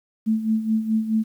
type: tone with tremolo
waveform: sine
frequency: 220 Hz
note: A3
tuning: in tune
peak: -16 dBFS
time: 0.26-1.24 s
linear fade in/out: 20 ms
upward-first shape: sine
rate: 4.7 Hz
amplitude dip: 70%
effects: 9-bit